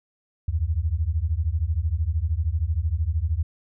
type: beating tone pair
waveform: sine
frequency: 74 / 87 Hz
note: D2 / F2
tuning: +14 / -6 cents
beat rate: 13 Hz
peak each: -24 dBFS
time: 0.48-3.43 s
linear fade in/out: 5 ms
effects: none